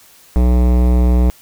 sine tone with hard clipping, 61.2 Hz, B1, 15 cents flat, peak -11 dBFS, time 0.36-1.3 s, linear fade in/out 0 ms, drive 18 dB, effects white hiss -46 dBFS RMS until 1.41 s

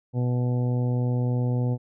harmonic tone, 123.47 Hz, B2, in tune, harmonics 1 / 2 / 3 / 4 / 5 / 6 / 7, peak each -22 / -30 / -38 / -35 / -43 / -44 / -45 dBFS, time 0.13-1.78 s, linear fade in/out 50 ms, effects none

